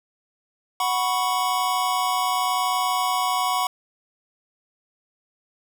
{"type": "chord", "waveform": "square", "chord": "F# suspended fourth", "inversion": "none", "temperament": "equal", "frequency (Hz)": [740, 987.8, 1108.7], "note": ["F#5", "B5", "C#6"], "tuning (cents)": [0, 0, 0], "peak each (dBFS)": -26, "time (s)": [0.8, 3.67], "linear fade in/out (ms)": 2, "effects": []}